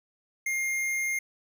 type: tone with tanh clipping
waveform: sine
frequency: 2122 Hz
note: C7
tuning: 24 cents sharp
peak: -28 dBFS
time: 0.46-1.19 s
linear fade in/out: 5 ms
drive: 18 dB
effects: none